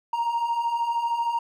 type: beating tone pair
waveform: triangle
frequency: 925 / 938 Hz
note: A#5 / A#5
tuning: -14 / +11 cents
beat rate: 13 Hz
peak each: -27 / -21 dBFS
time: 0.13-1.39 s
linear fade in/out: 5 ms
effects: tanh soft clip ceiling -17 dBFS